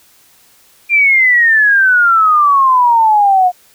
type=exponential sweep; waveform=sine; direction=down; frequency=2401 to 713 Hz; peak=-6 dBFS; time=0.89-3.52 s; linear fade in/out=50 ms; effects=white hiss -48 dBFS RMS until 3.74 s